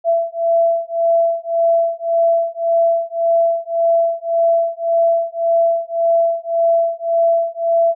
sine beating tone pair, 669 / 670.8 Hz, E5 / E5, +25 / +30 cents, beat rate 1.8 Hz, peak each -16 dBFS, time 0.04-7.95 s, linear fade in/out 50 ms, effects none

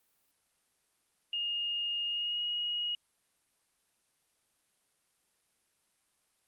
sine tone with pitch glide, 2843 to 2888 Hz, F7 to F#7, +30 to -43 cents, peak -31 dBFS, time 1.33-2.95 s, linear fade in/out 2 ms, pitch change +27 cents, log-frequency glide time 2.07-2.42 s, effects white hiss -74 dBFS RMS until 6.47 s + Opus 32 kbps

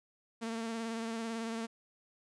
sawtooth tone with vibrato, 227.2 Hz, A#3, 44 cents flat, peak -32 dBFS, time 0.41-1.67 s, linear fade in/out 20 ms, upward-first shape triangle, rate 18 Hz, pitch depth 35 cents each way, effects resampled to 22050 Hz + 12-bit

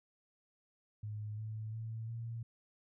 sine tone with pitch steps, 106 / 109.04 / 112.17 / 115.39 Hz, G#2 / A2 / A2 / A#2, +36 / -15 / +34 / -17 cents, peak -39 dBFS, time 1.03-2.43 s, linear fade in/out 5 ms, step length 350 ms, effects none

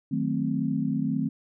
sine chord, D# diminished seventh, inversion none, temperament equal, 155.56 / 185 / 220 / 261.6 Hz, D#3 / F#3 / A3 / C4, 0 / 0 / 0 / 0 cents, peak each -30 / -32 / -29 / -28 dBFS, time 0.11-1.29 s, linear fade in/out 10 ms, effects none

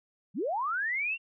sine linear sweep, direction up, 145.6 to 2794 Hz, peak -28 dBFS, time 0.34-1.18 s, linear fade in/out 50 ms, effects none

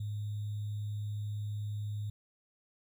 sine tone with sample-and-hold, 104.4 Hz, G#2, 10 cents sharp, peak -34 dBFS, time 0-2.1 s, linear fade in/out 5 ms, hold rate 3675 Hz, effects none

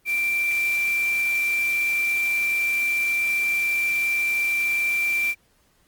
sine tone in noise, 2354 Hz, D7, 3 cents sharp, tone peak -20 dBFS, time 0.05-5.35 s, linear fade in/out 50 ms, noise white, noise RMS -37 dBFS, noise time 0.05-5.35 s, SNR +14 dB, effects pink hiss -63 dBFS RMS until 5.87 s + Opus 24 kbps

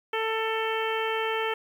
harmonic tone, 444.2 Hz, A4, 16 cents sharp, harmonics 1 / 2 / 3 / 4 / 5 / 6 / 7, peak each -29 / -32 / -34 / -35 / -36 / -37 / -37 dBFS, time 0.13-1.54 s, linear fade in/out 5 ms, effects 9-bit

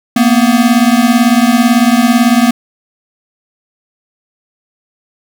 square beating tone pair, 230 / 248 Hz, A#3 / B3, -23 / +7 cents, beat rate 18 Hz, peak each -10 dBFS, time 0.16-2.51 s, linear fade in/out 5 ms, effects none

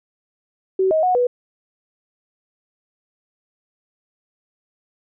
sine tone with pitch steps, 379.3 / 631 / 732 / 491.5 Hz, F#4 / D#5 / F#5 / B4, +43 / +24 / -19 / -8 cents, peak -14 dBFS, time 0.79-1.27 s, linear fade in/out 5 ms, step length 120 ms, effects none

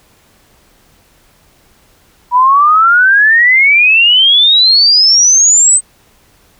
sine exponential sweep, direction up, 965 to 8290 Hz, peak -4 dBFS, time 2.31-5.81 s, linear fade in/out 50 ms, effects pink hiss -49 dBFS RMS until 6.59 s

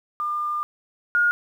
sine tone pair in turn, 1202 / 1429.4 Hz, D6 / F6, +40 / +40 cents, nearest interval minor third, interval 300 cents, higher second, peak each -23 / -16 dBFS, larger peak second, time 0.2-0.63 / 1.15-1.31 s, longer first, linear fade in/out 0 ms, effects 9-bit

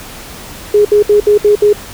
sine tone bursts, 415.3 Hz, G#4, in tune, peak -4 dBFS, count 6, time 0.74-1.73 s, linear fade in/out 5 ms, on 110 ms, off 66 ms, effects pink hiss -30 dBFS RMS until 1.93 s

